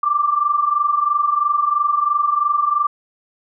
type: tone pair together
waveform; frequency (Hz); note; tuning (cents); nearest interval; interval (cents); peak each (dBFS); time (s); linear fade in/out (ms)
sine; 1159 / 1182; D6 / D6; -23 / +11; unison; 34; -20 / -16; 0.03-2.87; 5
effects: none